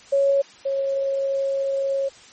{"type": "tone pair in turn", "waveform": "sine", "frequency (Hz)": [554.4, 546.8], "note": ["C#5", "C#5"], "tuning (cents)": [0, -24], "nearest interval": "unison", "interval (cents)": 24, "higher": "first", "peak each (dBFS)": [-15, -20], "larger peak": "first", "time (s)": [[0.12, 0.42], [0.65, 2.09]], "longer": "second", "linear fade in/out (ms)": 10, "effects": ["white hiss -47 dBFS RMS until 2.32 s", "MP3 32 kbps"]}